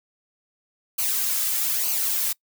blue noise with flanger, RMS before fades -24 dBFS, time 0.98-2.33 s, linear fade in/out 10 ms, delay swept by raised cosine 0.55 to 2.85 ms, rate 1.1 Hz, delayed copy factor -0.65, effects noise-tail reverb RT60 0.1 s tail -24 dB re dry

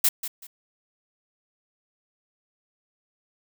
blue noise with echo, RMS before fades -19 dBFS, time 0.04-0.09 s, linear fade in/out 5 ms, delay 190 ms, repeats 2, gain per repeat -12 dB, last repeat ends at 0.47 s, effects none

